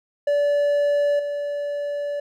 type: tone with level steps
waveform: triangle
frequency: 578 Hz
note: D5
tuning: 28 cents flat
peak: -15 / -22 dBFS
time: 0.27-2.2 s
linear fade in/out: 5 ms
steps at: 1.19 s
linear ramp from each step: 5 ms
effects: none